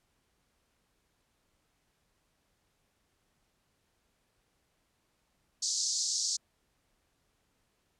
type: band-pass noise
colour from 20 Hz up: white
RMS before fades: -32 dBFS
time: 5.62-6.37 s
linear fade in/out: 10 ms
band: 4400 to 7200 Hz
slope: 48 dB/octave
effects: pink hiss -75 dBFS RMS until 7.99 s + low-pass 12000 Hz 12 dB/octave